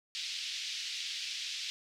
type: band-pass noise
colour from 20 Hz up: white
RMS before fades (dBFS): -39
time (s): 0.15-1.7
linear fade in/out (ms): 0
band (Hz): 2500 to 5000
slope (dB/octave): 24
effects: none